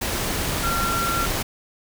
sine tone in noise, 1370 Hz, F6, 34 cents flat, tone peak -23 dBFS, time 0.63-1.26 s, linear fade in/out 10 ms, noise pink, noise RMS -25 dBFS, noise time 0.01-1.43 s, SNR -1 dB, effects none

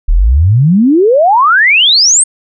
sine exponential sweep, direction up, 34.65 to 8750 Hz, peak -4 dBFS, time 0.08-2.24 s, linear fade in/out 10 ms, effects none

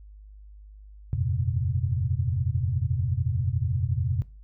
sine tone cluster, 84.6 / 95.7 / 118.2 / 132.2 Hz, E2 / G2 / A#2 / C3, +45 / -41 / +24 / +18 cents, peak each -29 dBFS, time 1.13-4.22 s, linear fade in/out 0 ms, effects noise-tail reverb RT60 0.3 s tail -19 dB re dry + added 51 Hz sine -44 dBFS peak until 4.43 s

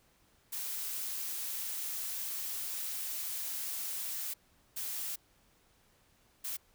blue noise bursts at uneven times, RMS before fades -38 dBFS, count 3, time 0.52-4.34 / 4.76-5.16 / 6.44-6.57 s, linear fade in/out 10 ms, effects pink hiss -68 dBFS RMS until 6.74 s

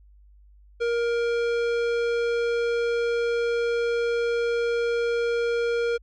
sine tone with tanh clipping, 470 Hz, A#4, 14 cents sharp, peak -24 dBFS, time 0.8-5.98 s, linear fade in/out 20 ms, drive 16 dB, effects added 50 Hz sine -50 dBFS peak until 6.02 s

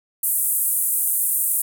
pink band-pass noise, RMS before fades -21 dBFS, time 0.23-1.62 s, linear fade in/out 5 ms, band 8800 to 16000 Hz, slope 48 dB/octave, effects none

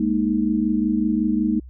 sine chord, Ab suspended second, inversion none, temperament equal, 207.7 / 233.1 / 311.1 Hz, Ab3 / Bb3 / Eb4, 0 / 0 / 0 cents, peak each -22 dBFS, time 0-1.6 s, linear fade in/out 5 ms, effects added 63 Hz sine -37 dBFS peak until 1.69 s

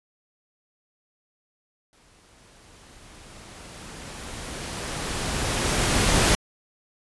pink noise with exponential growth, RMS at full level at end -18 dBFS, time 1.93-6.35 s, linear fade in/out 0 ms, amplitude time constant 960 ms, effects resampled to 24000 Hz

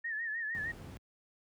sine tone with vibrato, 1793 Hz, A6, 32 cents sharp, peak -34 dBFS, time 0.04-0.72 s, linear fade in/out 10 ms, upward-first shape sine, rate 6.5 Hz, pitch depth 84 cents each way
brown noise, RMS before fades -43 dBFS, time 0.55-0.97 s, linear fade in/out 0 ms
effects high-pass 80 Hz 12 dB/octave

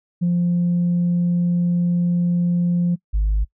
sine tone pair in turn, 174.61 / 51.73 Hz, F3 / G#1, 0 / -6 cents, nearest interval octave + major sixth, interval 2106 cents, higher first, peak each -14 dBFS, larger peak neither, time 0.21-2.96 / 3.13-3.45 s, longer first, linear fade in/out 20 ms, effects noise-tail reverb RT60 0.1 s tail -24 dB re dry + tanh soft clip ceiling -13 dBFS

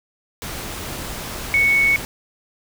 sine tone in noise, 2217 Hz, C#7, in tune, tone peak -13 dBFS, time 1.54-1.96 s, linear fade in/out 0 ms, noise pink, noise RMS -30 dBFS, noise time 0.42-2.05 s, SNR +14 dB, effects none

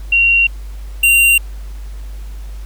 sine / square tone pair in turn, 2753 / 2767 Hz, F7 / F7, -25 / -17 cents, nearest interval unison, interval 8 cents, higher second, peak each -8 dBFS, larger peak neither, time 0.12-0.47 / 1.03-1.38 s, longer neither, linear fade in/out 5 ms, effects added 50 Hz sine -25 dBFS peak until 2.65 s + pink hiss -45 dBFS RMS until 2.65 s

